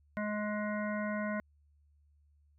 harmonic tone, 210 Hz, G#3, 19 cents sharp, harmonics 1 / 3 / 5 / 7 / 9 / 10, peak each -35 / -38 / -43 / -42 / -45 / -49 dBFS, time 0.17-1.4 s, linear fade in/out 0 ms, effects added 73 Hz sine -64 dBFS peak until 2.58 s

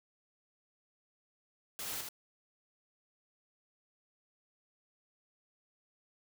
white noise with echo, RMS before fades -41 dBFS, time 1.79-2.01 s, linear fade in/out 0 ms, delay 78 ms, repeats 1, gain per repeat -3 dB, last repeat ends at 2.088 s, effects none

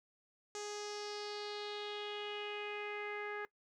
sawtooth tone with low-pass filter sweep, 415.3 Hz, G#4, in tune, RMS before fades -43 dBFS, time 0.55-3.45 s, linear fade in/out 0 ms, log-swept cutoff 6600 to 1800 Hz, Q 4, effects noise-tail reverb RT60 0.1 s tail -20 dB re dry

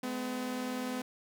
sawtooth tone pair together, 212.8 / 253.1 Hz, G#3 / B3, +42 / +43 cents, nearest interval minor third, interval 301 cents, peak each -37 / -31 dBFS, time 0.03-1.02 s, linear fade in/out 5 ms, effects none

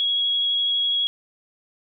sine tone with vibrato, 3322 Hz, G#7, in tune, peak -19 dBFS, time 0-1.07 s, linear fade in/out 0 ms, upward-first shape sine, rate 12 Hz, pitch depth 9 cents each way, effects none

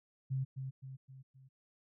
sine tone with echo, 132.7 Hz, C3, 25 cents sharp, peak -32 dBFS, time 0.3-0.45 s, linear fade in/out 20 ms, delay 260 ms, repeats 4, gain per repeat -6 dB, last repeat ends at 1.49 s, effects none

